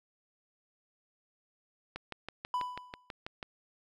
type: click train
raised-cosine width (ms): 0.3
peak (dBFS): -23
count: 10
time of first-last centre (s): 1.96-3.428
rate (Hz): 6.13
type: tone with exponential decay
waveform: triangle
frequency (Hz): 994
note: B5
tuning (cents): +11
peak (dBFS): -26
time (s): 2.54-3.1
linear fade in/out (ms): 1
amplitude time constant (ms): 120
effects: none

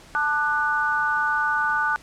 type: chord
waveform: sine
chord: D major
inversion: second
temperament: equal with one note detuned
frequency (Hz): 880 / 1194.5 / 1480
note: A5 / D6 / F#6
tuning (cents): 0 / +29 / 0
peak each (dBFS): -26 / -26 / -22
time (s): 0.15-1.96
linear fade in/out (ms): 0
effects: pink hiss -48 dBFS RMS until 2.02 s + low-pass 9000 Hz 12 dB/octave

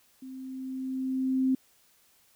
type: tone with level ramp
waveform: sine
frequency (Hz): 261.6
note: C4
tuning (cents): 0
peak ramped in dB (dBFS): -40 to -21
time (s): 0.22-1.55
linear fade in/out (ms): 5
effects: white hiss -64 dBFS RMS until 2.35 s

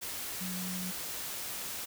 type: tone in noise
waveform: sine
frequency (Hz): 183.2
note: F#3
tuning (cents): -17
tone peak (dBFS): -37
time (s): 0.4-0.92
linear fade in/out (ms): 20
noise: white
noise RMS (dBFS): -39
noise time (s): 0.01-1.86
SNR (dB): -1
effects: none

